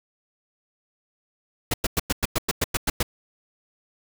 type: noise bursts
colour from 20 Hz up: pink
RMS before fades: -22 dBFS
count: 11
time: 1.71-3.029 s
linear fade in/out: 5 ms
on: 29 ms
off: 100 ms
effects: none